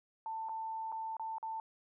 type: tone with dropouts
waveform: sine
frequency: 890 Hz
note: A5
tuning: 20 cents sharp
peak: -37 dBFS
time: 0.26-1.6 s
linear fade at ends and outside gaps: 1 ms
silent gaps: 0.487-0.493 / 0.919-0.924 / 1.168-1.196 / 1.383-1.428 s
effects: none